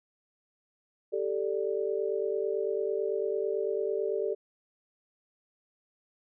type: chord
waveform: sine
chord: G suspended second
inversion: none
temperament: just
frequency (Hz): 392 / 441 / 588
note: G4 / A4 / D5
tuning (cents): 0 / +4 / +2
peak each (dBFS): -31 / -31 / -35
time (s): 1.12-4.35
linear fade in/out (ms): 20
effects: none